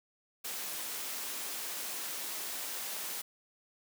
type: high-pass noise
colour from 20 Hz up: white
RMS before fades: -39 dBFS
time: 0.44-3.22 s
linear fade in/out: 10 ms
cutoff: 250 Hz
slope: 12 dB/octave
effects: none